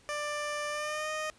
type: tone with pitch glide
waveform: 15% pulse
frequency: 592 to 618.9 Hz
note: D5 to D#5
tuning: +14 to -9 cents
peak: -26 dBFS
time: 0.09-1.3 s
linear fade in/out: 0 ms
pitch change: +77 cents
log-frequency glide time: 0.69-1.11 s
effects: pink hiss -61 dBFS RMS until 1.38 s + resampled to 22050 Hz